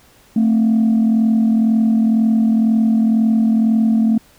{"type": "tone pair together", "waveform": "sine", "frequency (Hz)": [222.2, 264.2], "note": ["A3", "C4"], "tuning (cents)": [17, 17], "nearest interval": "minor third", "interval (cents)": 300, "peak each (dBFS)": [-10, -19], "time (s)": [0.36, 4.18], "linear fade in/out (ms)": 5, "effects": ["tanh soft clip ceiling -8 dBFS", "pink hiss -50 dBFS RMS until 4.38 s"]}